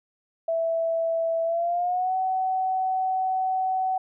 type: tone with pitch glide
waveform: sine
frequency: 659.3 to 753 Hz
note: E5 to F#5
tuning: 0 to +30 cents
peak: -22 dBFS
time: 0.48-3.98 s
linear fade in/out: 5 ms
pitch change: +230 cents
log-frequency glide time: 1.44-2.15 s
effects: none